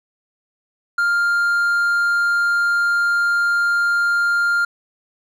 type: tone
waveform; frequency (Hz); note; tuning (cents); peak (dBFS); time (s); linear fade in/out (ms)
triangle; 1400; F6; +4; -13; 0.98-4.65; 5
effects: none